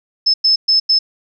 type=tone bursts at uneven times; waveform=sine; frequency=5230 Hz; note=E8; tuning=15 cents flat; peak=-9 dBFS; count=4; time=0.26-0.34 / 0.44-0.56 / 0.68-0.8 / 0.89-0.99 s; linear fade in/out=10 ms; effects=none